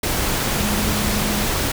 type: tone in noise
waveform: sine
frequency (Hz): 208.5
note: G#3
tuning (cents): +7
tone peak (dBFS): -24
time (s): 0.57-1.45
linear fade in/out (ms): 5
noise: pink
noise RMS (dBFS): -21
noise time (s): 0.03-1.72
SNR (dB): -6
effects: none